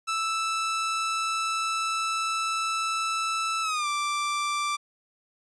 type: tone with pitch glide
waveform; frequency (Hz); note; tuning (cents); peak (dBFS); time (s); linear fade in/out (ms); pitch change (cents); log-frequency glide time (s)
sawtooth; 1318.5 to 1174.6; E6 to D6; 0 to 0; -22; 0.07-4.77; 20; -200; 3.62-3.87
effects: resampled to 22050 Hz